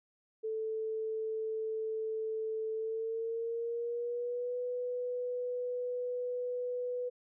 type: tone with pitch glide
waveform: sine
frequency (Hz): 440 to 493.9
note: A4 to B4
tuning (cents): 0 to 0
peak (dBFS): -33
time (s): 0.43-7.1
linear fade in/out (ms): 20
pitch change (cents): +200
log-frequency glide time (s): 2.73-4.57
effects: none